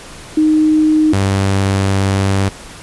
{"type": "tone pair in turn", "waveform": ["sine", "sawtooth"], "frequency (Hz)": [309.7, 97.55], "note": ["D#4", "G2"], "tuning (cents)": [-8, -8], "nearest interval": "octave + minor sixth", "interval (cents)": 2000, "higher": "first", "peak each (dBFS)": -8, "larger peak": "neither", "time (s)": [[0.37, 1.13], [1.13, 2.49]], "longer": "second", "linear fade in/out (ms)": 5, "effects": ["pink hiss -34 dBFS RMS until 2.82 s", "resampled to 24000 Hz"]}